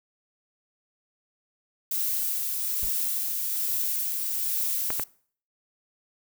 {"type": "noise with tremolo", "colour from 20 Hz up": "violet", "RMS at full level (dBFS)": -27, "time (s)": [1.91, 5.04], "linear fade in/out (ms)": 5, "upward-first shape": "sine", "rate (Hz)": 1.2, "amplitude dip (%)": 25}
{"type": "noise with exponential decay", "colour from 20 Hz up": "brown", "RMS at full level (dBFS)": -33, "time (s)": [2.83, 2.97], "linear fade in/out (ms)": 2, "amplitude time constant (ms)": 30}
{"type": "clicks", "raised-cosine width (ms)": 0.5, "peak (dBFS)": -15, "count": 2, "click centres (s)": [4.904, 4.997]}
{"effects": ["noise-tail reverb RT60 0.5 s tail -22 dB re dry"]}